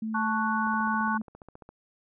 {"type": "tone with pitch glide", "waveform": "sine", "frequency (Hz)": [220, 218.4], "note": ["A3", "A3"], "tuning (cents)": [0, -13], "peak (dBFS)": -29, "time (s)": [0.02, 1.22], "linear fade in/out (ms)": 5, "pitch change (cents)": -13, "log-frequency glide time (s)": [0.22, 1.08]}
{"type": "chord", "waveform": "sine", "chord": "F# minor", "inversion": "first", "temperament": "equal", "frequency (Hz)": [880, 1108.7, 1480], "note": ["A5", "C#6", "F#6"], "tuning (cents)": [0, 0, 0], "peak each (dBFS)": -30, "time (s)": [0.14, 1.18], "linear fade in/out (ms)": 10}
{"type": "click train", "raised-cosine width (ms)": 1, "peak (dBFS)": -32, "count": 16, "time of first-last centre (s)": [0.67, 1.69], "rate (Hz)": 14.7}
{"effects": []}